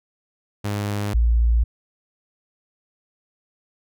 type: tone pair in turn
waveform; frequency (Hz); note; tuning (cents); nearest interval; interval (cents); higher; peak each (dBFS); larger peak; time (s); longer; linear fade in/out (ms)
sawtooth / sine; 102.7 / 57.64; G#2 / A#1; -19 / -19; minor seventh; 1000; first; -19 / -14; second; 0.64-1.14 / 1.14-1.64; neither; 10
effects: none